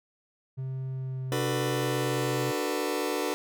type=tone with pitch glide; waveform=triangle; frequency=131.6 to 129.34 Hz; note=C3 to C3; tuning=+10 to -20 cents; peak=-29 dBFS; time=0.57-2.52 s; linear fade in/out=20 ms; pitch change=-30 cents; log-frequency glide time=0.89-1.51 s
type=chord; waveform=sawtooth; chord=B minor seventh; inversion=first; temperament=just; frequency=296.3 / 370.4 / 444.5 / 493.9 Hz; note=D4 / F#4 / A4 / B4; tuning=+15 / +2 / +18 / 0 cents; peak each=-29 dBFS; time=1.32-3.34 s; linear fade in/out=0 ms
effects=none